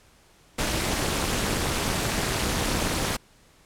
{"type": "noise with amplitude modulation", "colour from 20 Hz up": "pink", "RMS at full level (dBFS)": -22, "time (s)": [0.58, 3.17], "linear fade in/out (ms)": 10, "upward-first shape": "sine", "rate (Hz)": 262, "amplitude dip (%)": 90, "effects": ["pink hiss -57 dBFS RMS until 3.65 s", "low-pass 11000 Hz 12 dB/octave"]}